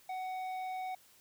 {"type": "tone with tanh clipping", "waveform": "triangle", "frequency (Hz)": 746, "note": "F#5", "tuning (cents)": 14, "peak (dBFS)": -38, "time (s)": [0.09, 0.95], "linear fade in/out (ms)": 5, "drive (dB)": 13, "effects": ["white hiss -63 dBFS RMS until 1.2 s"]}